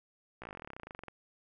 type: slowing click train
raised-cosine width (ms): 0.5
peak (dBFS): -29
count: 24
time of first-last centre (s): 0.42-1.083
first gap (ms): 16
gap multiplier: 1.05
effects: none